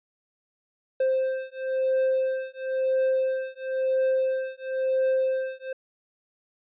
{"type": "beating tone pair", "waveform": "triangle", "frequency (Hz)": [523.3, 524.28], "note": ["C5", "C5"], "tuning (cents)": [0, 3], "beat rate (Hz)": 0.98, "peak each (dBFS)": -24, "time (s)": [1, 5.73], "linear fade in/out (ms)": 5, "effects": ["resampled to 8000 Hz"]}